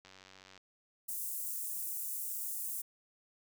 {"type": "click train", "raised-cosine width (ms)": 0.2, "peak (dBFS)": -37, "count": 51, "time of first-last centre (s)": [0.05, 0.577], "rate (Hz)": 94.9}
{"type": "high-pass noise", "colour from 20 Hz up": "white", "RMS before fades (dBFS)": -39, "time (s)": [1.08, 2.82], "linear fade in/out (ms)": 10, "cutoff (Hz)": 8000, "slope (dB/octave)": 24}
{"effects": []}